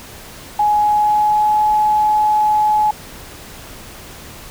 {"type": "tone with pitch glide", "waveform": "sine", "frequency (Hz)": [838, 849.2], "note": ["G#5", "G#5"], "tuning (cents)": [15, 38], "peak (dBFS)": -11, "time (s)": [0.59, 2.91], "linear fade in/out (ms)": 5, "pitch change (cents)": 23, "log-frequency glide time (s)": [0.85, 1.63], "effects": ["pink hiss -36 dBFS RMS until 4.5 s"]}